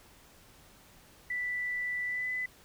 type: tone with pitch glide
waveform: sine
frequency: 1975.5 to 2004 Hz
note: B6 to B6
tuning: 0 to +25 cents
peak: -31 dBFS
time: 1.3-2.46 s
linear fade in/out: 5 ms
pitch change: +25 cents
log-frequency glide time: 2.06-2.28 s
effects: pink hiss -58 dBFS RMS until 2.64 s